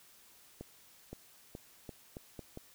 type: accelerating click train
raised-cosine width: 2 ms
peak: -30 dBFS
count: 7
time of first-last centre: 0.61-2.574 s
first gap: 520 ms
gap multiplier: 0.81
effects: white hiss -61 dBFS RMS until 2.74 s

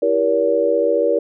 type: chord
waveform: sine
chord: E diminished seventh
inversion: none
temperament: just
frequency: 329.6 / 395.6 / 474.7 / 569.6 Hz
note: E4 / G4 / Bb4 / Db5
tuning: 0 / +16 / +31 / +47 cents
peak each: -23 / -23 / -17 / -18 dBFS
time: 0.02-1.19 s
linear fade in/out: 5 ms
effects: none

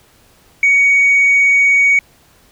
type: tone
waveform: sine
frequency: 2242 Hz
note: C#7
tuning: 19 cents sharp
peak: -6 dBFS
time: 0.63-1.99 s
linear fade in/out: 2 ms
effects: tanh soft clip ceiling -5 dBFS + pink hiss -50 dBFS RMS until 2.51 s

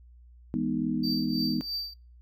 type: chord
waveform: sine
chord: E major seventh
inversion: none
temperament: equal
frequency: 164.81 / 207.7 / 246.9 / 311.1 Hz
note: E3 / G#3 / B3 / D#4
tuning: 0 / 0 / 0 / 0 cents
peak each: -35 / -32 / -29 / -32 dBFS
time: 0.54-1.61 s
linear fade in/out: 0 ms
type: tone with tremolo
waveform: triangle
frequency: 4647 Hz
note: D8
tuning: 19 cents flat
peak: -27 dBFS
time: 1.03-1.94 s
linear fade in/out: 10 ms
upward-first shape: triangle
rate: 3.1 Hz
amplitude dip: 85%
effects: noise-tail reverb RT60 0.3 s tail -22 dB re dry + added 60 Hz sine -50 dBFS peak until 2.21 s

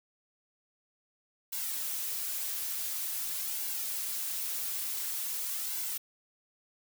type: noise with flanger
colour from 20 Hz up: blue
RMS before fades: -35 dBFS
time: 1.52-5.98 s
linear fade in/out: 10 ms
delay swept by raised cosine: 1.6 to 6.6 ms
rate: 0.47 Hz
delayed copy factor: -0.6
effects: none

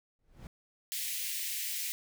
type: noise with exponential growth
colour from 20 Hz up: brown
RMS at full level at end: -40 dBFS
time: 0.19-0.47 s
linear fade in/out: 1 ms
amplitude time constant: 60 ms
type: high-pass noise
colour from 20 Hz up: white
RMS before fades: -36 dBFS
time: 0.92-1.92 s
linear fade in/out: 0 ms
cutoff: 1900 Hz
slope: 48 dB/octave
effects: none

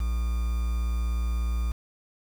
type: tone with quantisation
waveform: triangle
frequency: 58.27 Hz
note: A#1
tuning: in tune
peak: -22 dBFS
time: 0-1.72 s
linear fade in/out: 5 ms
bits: 7
effects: none

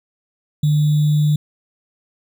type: tone with sample-and-hold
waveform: sine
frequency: 150.1 Hz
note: D3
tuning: 38 cents sharp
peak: -12 dBFS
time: 0.63-1.36 s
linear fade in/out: 5 ms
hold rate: 3675 Hz
effects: none

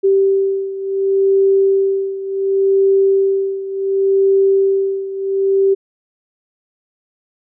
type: beating tone pair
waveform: sine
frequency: 389.6 / 390.29 Hz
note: G4 / G4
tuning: -11 / -8 cents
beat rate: 0.69 Hz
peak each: -13 / -17 dBFS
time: 0.03-5.75 s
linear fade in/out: 20 ms
effects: none

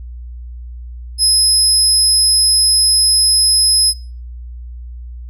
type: tone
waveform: 30% pulse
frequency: 5100 Hz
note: D#8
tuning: 42 cents sharp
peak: -5 dBFS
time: 1.18-3.94 s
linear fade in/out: 50 ms
effects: noise-tail reverb RT60 0.4 s tail -23 dB re dry + added 60 Hz sine -27 dBFS peak until 5.29 s

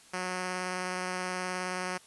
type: tone with vibrato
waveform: 5% pulse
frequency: 182.9 Hz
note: F#3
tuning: 20 cents flat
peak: -21 dBFS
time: 0.13-1.98 s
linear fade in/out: 10 ms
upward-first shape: sine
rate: 19 Hz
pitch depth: 10 cents each way
effects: white hiss -56 dBFS RMS until 2.06 s + resampled to 24000 Hz

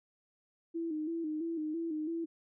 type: tone with vibrato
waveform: sine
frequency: 320 Hz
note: D#4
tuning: 49 cents sharp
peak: -33 dBFS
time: 0.74-2.26 s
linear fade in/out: 20 ms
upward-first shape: square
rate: 3 Hz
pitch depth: 67 cents each way
effects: none

